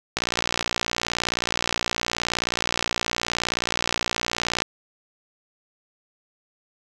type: click train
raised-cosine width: 0.2 ms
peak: -5 dBFS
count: 264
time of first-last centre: 0.17-4.62 s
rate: 59.1 Hz
effects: none